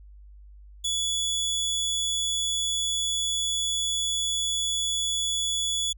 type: tone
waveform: 25% pulse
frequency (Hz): 3420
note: A7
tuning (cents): -50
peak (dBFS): -21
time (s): 0.84-5.93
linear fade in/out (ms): 10
effects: added 50 Hz sine -45 dBFS peak until 5.97 s